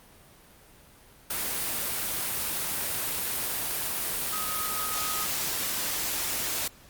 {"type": "tone in noise", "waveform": "sine", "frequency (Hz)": 1259, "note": "D#6", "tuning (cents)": 20, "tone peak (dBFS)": -34, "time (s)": [4.32, 5.25], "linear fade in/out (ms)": 5, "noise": "white", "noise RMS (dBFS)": -30, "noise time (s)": [1.3, 6.68], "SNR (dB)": -7, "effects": ["pink hiss -54 dBFS RMS until 6.89 s", "Opus 32 kbps"]}